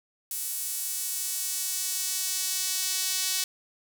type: tone with high-pass filter sweep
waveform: sawtooth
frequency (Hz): 374.7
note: F#4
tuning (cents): +22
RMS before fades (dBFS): -30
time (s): 0.31-3.44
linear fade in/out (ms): 2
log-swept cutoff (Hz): 10000 to 4600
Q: 0.91
effects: none